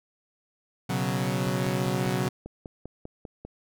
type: chord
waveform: sawtooth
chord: B suspended second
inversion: none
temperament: equal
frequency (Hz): 123.47 / 138.59 / 185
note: B2 / C#3 / F#3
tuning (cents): 0 / 0 / 0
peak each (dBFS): -26 / -26 / -25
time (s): 0.89-2.29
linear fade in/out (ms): 10
type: click train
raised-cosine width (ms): 2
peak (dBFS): -25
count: 11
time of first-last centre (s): 1.47-3.45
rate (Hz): 5.05
effects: none